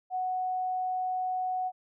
sine tone, 740 Hz, F#5, in tune, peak -28 dBFS, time 0.1-1.72 s, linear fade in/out 50 ms, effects none

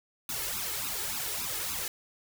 white noise with flanger, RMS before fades -34 dBFS, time 0.29-1.88 s, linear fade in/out 2 ms, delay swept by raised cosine 0.77 to 2.37 ms, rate 3.5 Hz, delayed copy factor +0.95, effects none

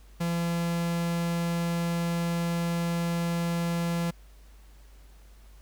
45% pulse tone, 170 Hz, F3, 46 cents flat, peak -26 dBFS, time 0.2-4.11 s, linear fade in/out 10 ms, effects added 50 Hz sine -49 dBFS peak until 5.61 s + pink hiss -61 dBFS RMS until 5.61 s

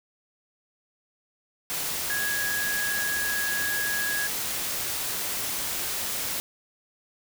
sine tone in noise, 1661.2 Hz, G#6, in tune, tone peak -27 dBFS, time 2.1-4.27 s, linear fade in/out 0 ms, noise white, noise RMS -30 dBFS, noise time 1.7-6.4 s, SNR 0 dB, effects none

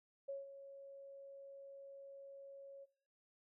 sine tone with ADSR envelope, 552 Hz, C#5, 7 cents flat, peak -40 dBFS, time 0.28-2.86 s, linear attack 13 ms, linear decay 160 ms, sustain -12 dB, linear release 29 ms, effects noise-tail reverb RT60 0.7 s tail -20 dB re dry

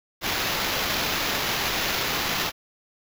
white noise with sample-and-hold, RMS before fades -26 dBFS, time 0.21-2.52 s, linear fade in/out 50 ms, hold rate 8820 Hz, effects none

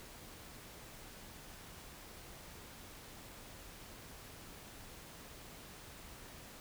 silence, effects pink hiss -53 dBFS RMS until 6.6 s

